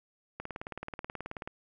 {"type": "click train", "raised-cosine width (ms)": 0.5, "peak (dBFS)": -23, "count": 21, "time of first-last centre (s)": [0.4, 1.475], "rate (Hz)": 18.6, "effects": []}